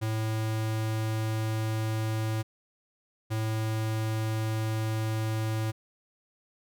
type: tone pair in turn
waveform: square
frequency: 110 / 110 Hz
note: A2 / A2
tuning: 0 / 0 cents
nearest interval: unison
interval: 0 cents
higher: neither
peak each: -28 dBFS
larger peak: neither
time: 0.01-2.43 / 3.3-5.72 s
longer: neither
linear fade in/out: 20 ms
effects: none